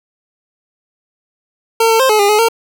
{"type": "tone with pitch steps", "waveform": "25% pulse", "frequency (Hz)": [454.1, 449.2, 526, 428, 404.9, 423.4, 457.8], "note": ["A#4", "A4", "C5", "A4", "G#4", "G#4", "A#4"], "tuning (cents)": [-45, 36, 9, -48, -44, 33, -31], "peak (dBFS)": -5, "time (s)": [1.8, 2.486], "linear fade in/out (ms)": 5, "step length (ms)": 98, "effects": []}